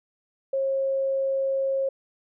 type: tone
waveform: sine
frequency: 540 Hz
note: C#5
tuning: 45 cents flat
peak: -22 dBFS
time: 0.53-1.89 s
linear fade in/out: 5 ms
effects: none